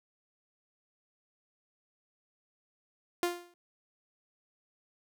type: tone with exponential decay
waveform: sawtooth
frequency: 350 Hz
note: F4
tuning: 4 cents sharp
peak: -21 dBFS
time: 3.23-3.54 s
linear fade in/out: 1 ms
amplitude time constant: 67 ms
effects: none